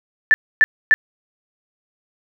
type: tone bursts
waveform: sine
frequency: 1760 Hz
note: A6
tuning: in tune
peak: -8 dBFS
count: 3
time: 0.31-0.94 s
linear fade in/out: 0 ms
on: 30 ms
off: 270 ms
effects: none